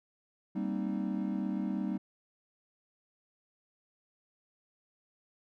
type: chord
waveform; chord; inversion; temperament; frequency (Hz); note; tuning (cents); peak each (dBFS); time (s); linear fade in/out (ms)
triangle; C minor seventh; second; equal with one note detuned; 196 / 233.1 / 261.6 / 308.4; G3 / Bb3 / C4 / Eb4; 0 / 0 / 0 / -15; -32 / -36 / -37 / -36; 0.55-1.98; 10
effects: none